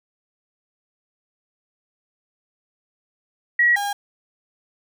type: tone pair in turn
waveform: sine / 35% pulse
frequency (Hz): 1916 / 811.2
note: A#6 / G#5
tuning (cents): +47 / -41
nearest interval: octave + minor third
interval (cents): 1488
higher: first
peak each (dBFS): -13 / -21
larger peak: first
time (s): 3.59-3.76 / 3.76-3.93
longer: neither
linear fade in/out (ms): 5
effects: none